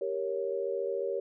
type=chord; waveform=sine; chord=G diminished; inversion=none; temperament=equal; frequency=392 / 466.2 / 554.4 Hz; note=G4 / Bb4 / Db5; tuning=0 / 0 / 0 cents; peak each=-34 dBFS; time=0.01-1.2 s; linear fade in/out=5 ms; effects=none